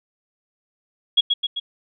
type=tone with echo; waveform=sine; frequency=3322 Hz; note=G#7; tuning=in tune; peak=-11 dBFS; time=1.17-1.21 s; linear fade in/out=10 ms; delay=130 ms; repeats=3; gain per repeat=-4 dB; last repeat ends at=1.6 s; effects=none